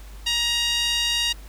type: tone with band-pass filter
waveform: 5% pulse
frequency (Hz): 943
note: A#5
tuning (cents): +20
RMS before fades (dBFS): -23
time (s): 0.26-1.33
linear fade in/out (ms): 10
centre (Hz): 3200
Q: 2.1
effects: added 50 Hz sine -38 dBFS peak until 1.48 s + pink hiss -49 dBFS RMS until 1.48 s

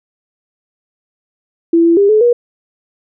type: tone with pitch steps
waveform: sine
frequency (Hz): 334.5 / 336.3 / 401.4 / 429.7 / 480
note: E4 / E4 / G4 / A4 / B4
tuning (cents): +25 / +35 / +41 / -41 / -49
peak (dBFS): -6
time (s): 1.73-2.33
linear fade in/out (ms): 5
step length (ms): 120
effects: none

